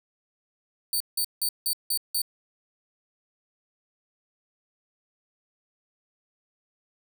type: tone bursts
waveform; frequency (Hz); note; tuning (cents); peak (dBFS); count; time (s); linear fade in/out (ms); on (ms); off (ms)
10% pulse; 4556; C#8; +47; -17; 6; 0.93-2.218; 2; 73; 170
effects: none